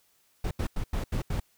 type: noise bursts at uneven times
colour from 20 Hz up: brown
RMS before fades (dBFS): -29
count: 6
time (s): 0.44-0.51 / 0.59-0.67 / 0.76-0.84 / 0.93-1.04 / 1.12-1.22 / 1.3-1.4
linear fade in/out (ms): 5
effects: white hiss -67 dBFS RMS until 1.57 s